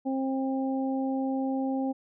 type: harmonic tone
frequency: 266.1 Hz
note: C4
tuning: 29 cents sharp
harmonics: 1 / 2 / 3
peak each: -27 / -35 / -36 dBFS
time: 0.05-1.93 s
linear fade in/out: 20 ms
effects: none